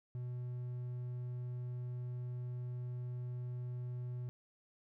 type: tone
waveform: triangle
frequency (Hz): 123.47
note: B2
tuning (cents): 0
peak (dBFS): -37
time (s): 0.15-4.29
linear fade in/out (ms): 0
effects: none